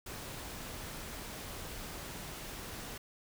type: noise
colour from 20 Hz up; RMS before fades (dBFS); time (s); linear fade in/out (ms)
pink; -44; 0.06-2.98; 5
effects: none